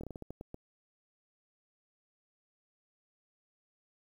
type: slowing click train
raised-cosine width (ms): 2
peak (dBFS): -29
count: 9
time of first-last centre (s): 0.01-0.544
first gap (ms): 25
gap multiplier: 1.27
effects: 10-bit